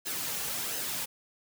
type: noise with flanger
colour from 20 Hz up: white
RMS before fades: -34 dBFS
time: 0.05-1.06 s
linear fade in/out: 20 ms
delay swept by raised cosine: 0.86 to 3.16 ms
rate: 1.4 Hz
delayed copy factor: -0.5
effects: none